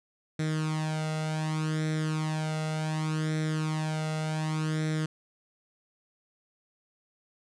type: tone with flanger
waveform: sawtooth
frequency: 156.1 Hz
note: D#3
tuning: 6 cents sharp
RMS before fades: -30 dBFS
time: 0.39-5.06 s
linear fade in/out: 5 ms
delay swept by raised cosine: 0.52 to 1.47 ms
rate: 0.67 Hz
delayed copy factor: +0.7
effects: resampled to 22050 Hz